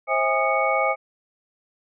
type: tone cluster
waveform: sine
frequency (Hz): 531 / 647 / 816 / 1228 / 2225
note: C5 / E5 / G#5 / D#6 / C#7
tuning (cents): +25 / -32 / -31 / -23 / +6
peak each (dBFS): -25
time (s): 0.07-0.96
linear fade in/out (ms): 50
effects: none